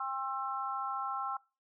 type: harmonic tone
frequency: 266.5 Hz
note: C4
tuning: 32 cents sharp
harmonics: 3 / 4 / 5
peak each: -39 / -38 / -37 dBFS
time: 0-1.37 s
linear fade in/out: 5 ms
effects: noise-tail reverb RT60 0.3 s tail -23 dB re dry